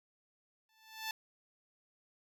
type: tone with exponential growth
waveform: 10% pulse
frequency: 880 Hz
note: A5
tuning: in tune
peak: -26 dBFS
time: 0.69-1.11 s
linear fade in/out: 2 ms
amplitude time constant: 90 ms
effects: none